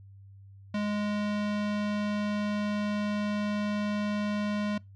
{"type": "tone with low-pass filter", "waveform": "square", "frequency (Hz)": 207.7, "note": "G#3", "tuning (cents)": 0, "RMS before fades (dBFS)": -30, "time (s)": [0.74, 4.78], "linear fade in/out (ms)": 5, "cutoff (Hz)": 3900, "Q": 0.92, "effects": ["noise-tail reverb RT60 0.2 s tail -23 dB re dry", "added 98 Hz sine -48 dBFS peak until 4.95 s"]}